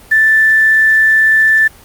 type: tone with quantisation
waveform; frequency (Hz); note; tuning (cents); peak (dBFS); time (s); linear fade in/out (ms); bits
sine; 1762; A6; +2; -6; 0.11-1.68; 10; 5
effects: pink hiss -40 dBFS RMS until 1.84 s + Opus 32 kbps